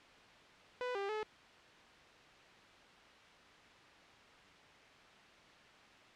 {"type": "tone with pitch steps", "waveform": "sawtooth", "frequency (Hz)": [497.3, 397.3, 429.9], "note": ["B4", "G4", "A4"], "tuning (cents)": [12, 23, -40], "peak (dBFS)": -33, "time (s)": [0.81, 1.23], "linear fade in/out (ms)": 0, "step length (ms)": 140, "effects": ["white hiss -59 dBFS RMS until 6.15 s", "low-pass 3000 Hz 12 dB/octave"]}